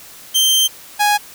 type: tone pair in turn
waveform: sawtooth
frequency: 3137 / 829.4 Hz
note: G7 / G#5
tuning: +1 / -3 cents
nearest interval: octave + major seventh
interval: 2304 cents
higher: first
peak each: -8 dBFS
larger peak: neither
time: 0.34-0.68 / 0.99-1.18 s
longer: first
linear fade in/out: 20 ms
effects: white hiss -39 dBFS RMS until 1.34 s